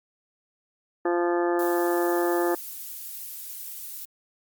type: harmonic tone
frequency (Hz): 173.7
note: F3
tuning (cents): -9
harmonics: 2 / 3 / 4 / 5 / 6 / 7 / 8 / 9 / 10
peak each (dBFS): -23 / -30 / -31 / -32 / -42 / -35 / -44 / -43 / -37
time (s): 1.05-2.55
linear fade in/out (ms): 5
type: noise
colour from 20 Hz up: violet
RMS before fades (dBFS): -37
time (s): 1.59-4.05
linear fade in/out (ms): 2
effects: Opus 32 kbps